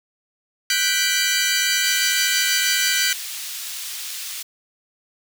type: chord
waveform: 15% pulse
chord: G major seventh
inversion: third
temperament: equal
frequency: 1480 / 1568 / 1975.5 / 2349 Hz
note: F#6 / G6 / B6 / D7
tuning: 0 / 0 / 0 / 0 cents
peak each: -17 dBFS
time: 0.7-3.13 s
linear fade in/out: 2 ms
type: high-pass noise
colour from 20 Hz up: pink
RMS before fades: -31 dBFS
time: 1.83-4.43 s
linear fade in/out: 10 ms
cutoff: 3200 Hz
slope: 12 dB/octave
effects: none